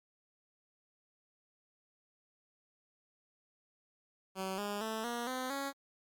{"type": "tone with pitch steps", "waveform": "10% pulse", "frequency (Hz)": [190, 204.8, 220.8, 238, 256.6, 276.6], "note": ["F#3", "G#3", "A3", "A#3", "C4", "C#4"], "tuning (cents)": [46, -24, 6, 36, -34, -4], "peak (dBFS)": -28, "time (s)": [4.35, 5.73], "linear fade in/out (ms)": 50, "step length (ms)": 230, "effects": ["Opus 48 kbps"]}